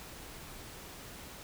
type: silence
effects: pink hiss -48 dBFS RMS until 1.43 s